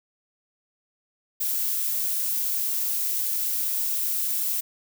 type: noise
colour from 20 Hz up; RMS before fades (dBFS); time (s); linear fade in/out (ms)
violet; -26; 1.4-4.61; 10
effects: none